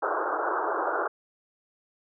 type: band-pass noise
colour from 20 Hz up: white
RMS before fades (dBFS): -28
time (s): 0.02-1.08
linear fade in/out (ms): 10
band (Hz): 320 to 1500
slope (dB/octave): 96
effects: none